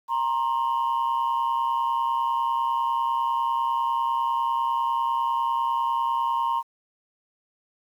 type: tone pair together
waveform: sine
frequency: 932 / 1062 Hz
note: A#5 / C6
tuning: -1 / +25 cents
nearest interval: major second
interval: 226 cents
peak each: -22 / -24 dBFS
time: 0.08-6.63 s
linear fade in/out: 50 ms
effects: tanh soft clip ceiling -18 dBFS + 9-bit